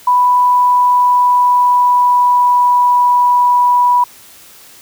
sine tone with pitch glide, 989 to 980.5 Hz, B5 to B5, +2 to -13 cents, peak -7 dBFS, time 0.07-4.04 s, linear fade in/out 5 ms, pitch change -15 cents, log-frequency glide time 0.37-3.06 s, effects white hiss -40 dBFS RMS until 4.81 s

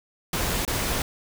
pink noise with dropouts, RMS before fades -26 dBFS, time 0.33-1.02 s, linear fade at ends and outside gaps 2 ms, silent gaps 0.651-0.677 s, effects none

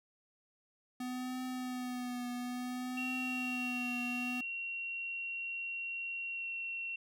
square tone with vibrato, 250 Hz, B3, 21 cents sharp, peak -38 dBFS, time 1-4.41 s, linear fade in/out 5 ms, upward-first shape triangle, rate 0.58 Hz, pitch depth 38 cents each way
sine tone with pitch glide, 2741 to 2724 Hz, F7 to F7, -33 to -44 cents, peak -37 dBFS, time 2.97-6.96 s, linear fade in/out 5 ms, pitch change -11 cents, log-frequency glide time 6.32-6.47 s
effects none

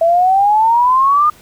sine exponential sweep, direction up, 655 to 1228 Hz, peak -8 dBFS, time 0.01-1.3 s, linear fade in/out 5 ms, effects pink hiss -44 dBFS RMS until 1.41 s

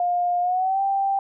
sine tone with pitch glide, 708 to 785.6 Hz, F5 to G5, +23 to +4 cents, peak -19 dBFS, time 0-1.19 s, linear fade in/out 2 ms, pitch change +181 cents, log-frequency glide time 0.41-0.81 s, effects none

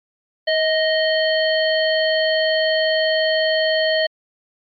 harmonic tone with a mistuned harmonic, 622 Hz, D#5, 1 cent flat, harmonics 1 / 3 / 5 / 7, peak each -17 / -22 / -24 / -25 dBFS, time 0.47-4.07 s, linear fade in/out 10 ms, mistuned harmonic 1, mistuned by +32 cents, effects MP3 48 kbps

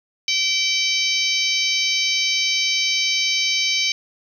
harmonic tone with a mistuned harmonic, 770 Hz, G5, 31 cents flat, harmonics 3 / 4 / 5 / 6 / 7 / 8, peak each -23 / -24 / -25 / -26 / -26 / -27 dBFS, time 0.28-3.92 s, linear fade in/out 2 ms, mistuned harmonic 5, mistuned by +18 cents, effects 8-bit

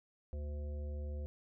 harmonic tone, 73.4 Hz, D2, in tune, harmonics 1 / 3 / 5 / 7 / 9, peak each -38 / -54 / -56 / -52 / -63 dBFS, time 0.33-1.26 s, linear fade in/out 0 ms, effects none

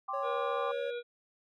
sine chord, G suspended fourth, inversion none, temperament equal, 784 / 1046.5 / 1174.7 Hz, G5 / C6 / D6, 0 / 0 / 0 cents, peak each -39 / -39 / -36 dBFS, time 0.08-0.72 s, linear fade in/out 10 ms
triangle tone, 554.4 Hz, C#5, in tune, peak -33 dBFS, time 0.13-0.91 s, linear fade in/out 10 ms
harmonic tone, 480.1 Hz, B4, 49 cents flat, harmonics 1 / 3 / 5 / 7 / 8, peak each -35 / -45 / -49 / -52 / -53 dBFS, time 0.22-1.03 s, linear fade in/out 50 ms
effects none

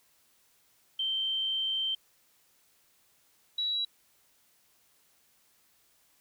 sine tone pair in turn, 3124 / 3901 Hz, G7 / B7, -7 / -22 cents, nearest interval major third, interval 385 cents, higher second, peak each -28 dBFS, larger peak neither, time 0.99-1.95 / 3.58-3.85 s, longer first, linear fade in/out 5 ms, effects white hiss -67 dBFS RMS until 6.2 s

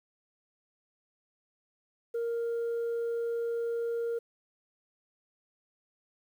sine tone, 466.2 Hz, A#4, in tune, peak -27 dBFS, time 2.14-4.19 s, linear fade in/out 10 ms, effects tanh soft clip ceiling -28 dBFS + 10-bit

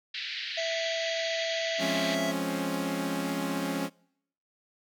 white band-pass noise, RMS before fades -36 dBFS, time 0.14-2.15 s, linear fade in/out 5 ms, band 1700 to 4500 Hz, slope 48 dB/octave
harmonic tone, 659.3 Hz, E5, in tune, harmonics 1 / 3 / 5 / 7 / 9 / 10, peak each -30 / -37 / -40 / -43 / -47 / -47 dBFS, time 0.57-2.32 s, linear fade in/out 10 ms
sawtooth chord, Db major seventh, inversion first, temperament equal with one note detuned, 174.61 / 209.8 / 261.6 / 277.2 Hz, F3 / Ab3 / C4 / Db4, 0 / +18 / 0 / 0 cents, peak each -31 / -32 / -34 / -28 dBFS, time 1.78-3.9 s, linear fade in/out 50 ms
effects noise-tail reverb RT60 0.7 s tail -25 dB re dry

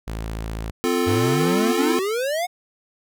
sawtooth tone, 55 Hz, A1, in tune, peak -23 dBFS, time 0.07-0.71 s, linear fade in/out 10 ms
square chord, F major, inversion second, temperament equal with one note detuned, 258 / 349.2 / 440 Hz, C4 / F4 / A4, -24 / 0 / 0 cents, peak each -24 dBFS, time 0.84-1.99 s, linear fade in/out 0 ms
square exponential sweep, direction up, 93 to 740 Hz, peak -22 dBFS, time 1.06-2.47 s, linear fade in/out 20 ms
effects none

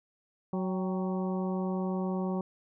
harmonic tone with a mistuned harmonic, 185.9 Hz, F#3, 8 cents sharp, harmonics 1 / 2 / 3 / 4 / 5 / 6, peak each -30 / -36 / -40 / -42 / -44 / -46 dBFS, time 0.53-2.41 s, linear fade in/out 2 ms, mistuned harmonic 4, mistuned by +65 cents, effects none

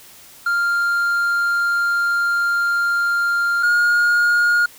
triangle tone pair in turn, 1396.9 / 1426.3 Hz, F6 / F6, 0 / +36 cents, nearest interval unison, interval 36 cents, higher second, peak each -14 / -11 dBFS, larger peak second, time 0.46-3.63 / 3.63-4.66 s, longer first, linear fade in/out 5 ms, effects white hiss -44 dBFS RMS until 4.78 s

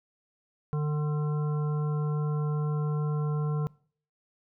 harmonic tone, 149.8 Hz, D3, 35 cents sharp, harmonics 1 / 3 / 5 / 7 / 9, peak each -26 / -37 / -46 / -43 / -47 dBFS, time 0.73-3.67 s, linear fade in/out 0 ms, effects noise-tail reverb RT60 0.5 s tail -23 dB re dry

